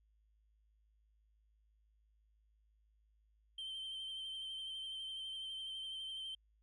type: tone with vibrato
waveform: sine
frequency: 3117 Hz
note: G7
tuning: 11 cents flat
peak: -40 dBFS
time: 3.58-6.35 s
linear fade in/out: 5 ms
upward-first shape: sine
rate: 12 Hz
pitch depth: 25 cents each way
effects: tanh soft clip ceiling -41 dBFS + added 53 Hz sine -70 dBFS peak until 6.62 s